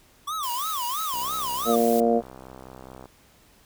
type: tone with vibrato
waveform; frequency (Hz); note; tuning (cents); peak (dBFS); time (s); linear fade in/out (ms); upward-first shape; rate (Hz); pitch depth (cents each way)
square; 1108.7; C#6; 0; -28; 0.27-1.76; 10; sine; 3; 270
type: noise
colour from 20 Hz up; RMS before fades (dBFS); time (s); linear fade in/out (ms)
blue; -34; 0.43-2; 0
type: click train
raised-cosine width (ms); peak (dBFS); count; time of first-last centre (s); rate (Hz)
1; -28; 125; 1.14-3.057; 64.7
type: harmonic tone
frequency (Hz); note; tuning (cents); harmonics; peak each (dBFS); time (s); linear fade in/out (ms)
116.54; A#2; 0; 2 / 3 / 4 / 5 / 6; -23 / -29 / -22 / -27 / -24; 1.65-2.22; 50
effects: pink hiss -57 dBFS RMS until 3.65 s